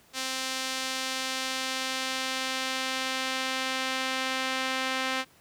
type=tone with band-pass filter sweep; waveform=sawtooth; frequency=261.6 Hz; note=C4; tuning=in tune; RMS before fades=-31 dBFS; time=0.13-5.25 s; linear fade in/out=50 ms; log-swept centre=5000 to 2500 Hz; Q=0.8; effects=pink hiss -59 dBFS RMS until 5.4 s + high-pass 80 Hz 12 dB/octave